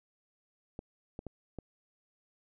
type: clicks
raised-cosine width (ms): 2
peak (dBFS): -27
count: 4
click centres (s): 0.791 / 1.191 / 1.267 / 1.587
effects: none